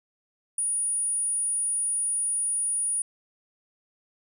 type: tone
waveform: sine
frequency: 9630 Hz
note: D9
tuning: 42 cents sharp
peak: -24 dBFS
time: 0.58-3.02 s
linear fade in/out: 2 ms
effects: none